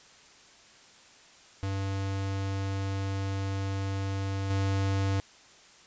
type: tone with level steps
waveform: square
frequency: 97.5 Hz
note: G2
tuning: 9 cents flat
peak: -30 / -26 dBFS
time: 1.63-5.2 s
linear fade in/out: 0 ms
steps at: 4.5 s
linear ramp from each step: 5 ms
effects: white hiss -55 dBFS RMS until 5.86 s + resampled to 16000 Hz